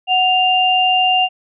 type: tone pair together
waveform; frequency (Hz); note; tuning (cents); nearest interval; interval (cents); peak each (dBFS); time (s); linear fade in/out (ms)
sine; 740 / 2794; F#5 / F7; 0 / 0; octave + major seventh; 2300; -14; 0.07-1.29; 50
effects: none